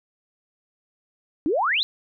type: exponential sweep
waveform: sine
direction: up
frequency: 277.2 to 4186 Hz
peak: -19 dBFS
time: 1.46-1.83 s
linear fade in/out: 0 ms
effects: none